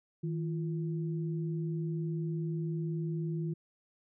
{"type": "tone pair together", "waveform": "sine", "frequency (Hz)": [159.4, 345.1], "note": ["D#3", "F4"], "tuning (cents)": [42, -21], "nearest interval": "octave + minor second", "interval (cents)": 1337, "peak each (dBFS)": [-32, -40], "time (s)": [0.23, 3.54], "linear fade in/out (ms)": 10, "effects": []}